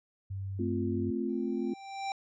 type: tone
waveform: sine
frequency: 97 Hz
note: G2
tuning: 18 cents flat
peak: -34 dBFS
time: 0.3-1.11 s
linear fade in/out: 10 ms
type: chord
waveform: sine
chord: F major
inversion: first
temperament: equal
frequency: 220 / 261.6 / 349.2 Hz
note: A3 / C4 / F4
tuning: 0 / 0 / 0 cents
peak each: -34 dBFS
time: 0.59-1.74 s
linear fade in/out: 5 ms
type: tone with exponential growth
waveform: square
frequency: 784 Hz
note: G5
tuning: in tune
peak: -31 dBFS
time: 1.29-2.12 s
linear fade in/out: 1 ms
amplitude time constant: 180 ms
effects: resampled to 16000 Hz